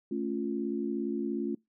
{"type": "chord", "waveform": "sine", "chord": "A augmented", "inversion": "none", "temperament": "equal", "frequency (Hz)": [220, 277.2, 349.2], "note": ["A3", "C#4", "E#4"], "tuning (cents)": [0, 0, 0], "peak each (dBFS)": -34, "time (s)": [0.11, 1.55], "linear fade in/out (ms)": 5, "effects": ["noise-tail reverb RT60 0.2 s tail -25 dB re dry"]}